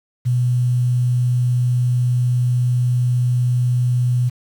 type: tone with quantisation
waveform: sine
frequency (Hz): 123.47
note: B2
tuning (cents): 0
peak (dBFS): -14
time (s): 0.25-4.3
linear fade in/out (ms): 20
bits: 7
effects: none